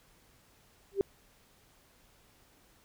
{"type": "tone with exponential growth", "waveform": "sine", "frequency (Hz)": 394.6, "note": "G4", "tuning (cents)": 11, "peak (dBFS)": -19, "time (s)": [0.92, 1.01], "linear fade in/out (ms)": 0, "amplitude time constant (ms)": 18, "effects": ["pink hiss -64 dBFS RMS until 2.84 s"]}